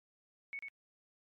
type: tone with echo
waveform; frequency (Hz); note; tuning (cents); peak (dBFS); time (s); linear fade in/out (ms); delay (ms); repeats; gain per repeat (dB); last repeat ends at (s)
sine; 2218; C#7; 0; -39; 0.53-0.59; 0; 94; 1; -3; 0.684
effects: MP3 64 kbps